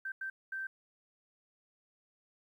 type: tone bursts at uneven times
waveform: sine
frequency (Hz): 1559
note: G6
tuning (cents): -10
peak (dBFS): -36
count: 3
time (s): 0.05-0.12 / 0.21-0.3 / 0.52-0.67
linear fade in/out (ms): 5
effects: 12-bit